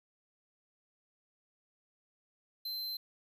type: tone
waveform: square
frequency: 4100 Hz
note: C8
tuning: 36 cents flat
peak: -37 dBFS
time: 2.65-2.97 s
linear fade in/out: 5 ms
effects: 11-bit